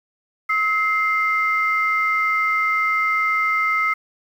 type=tone pair together; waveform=sine; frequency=1286.2 / 2093 Hz; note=E6 / C7; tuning=-43 / 0 cents; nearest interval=minor sixth; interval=843 cents; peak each=-19 dBFS; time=0.49-3.94 s; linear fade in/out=10 ms; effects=tanh soft clip ceiling -9 dBFS + 8-bit